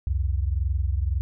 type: tone pair together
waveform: sine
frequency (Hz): 65.18 / 87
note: C2 / F2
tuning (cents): -6 / -6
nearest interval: perfect fourth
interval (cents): 500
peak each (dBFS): -23 / -26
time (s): 0.07-1.21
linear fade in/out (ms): 0
effects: none